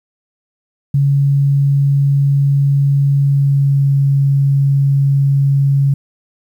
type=tone with pitch glide; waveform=sine; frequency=140 to 138.87 Hz; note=C#3 to C#3; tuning=+18 to +3 cents; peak=-9 dBFS; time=0.94-5.94 s; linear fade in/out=5 ms; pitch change=-15 cents; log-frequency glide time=3.22-3.93 s; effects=8-bit